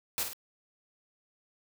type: noise with echo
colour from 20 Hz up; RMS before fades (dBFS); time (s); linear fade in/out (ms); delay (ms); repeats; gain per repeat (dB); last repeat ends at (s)
white; -31; 0.18-0.23; 0; 51; 2; -6; 0.332
effects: none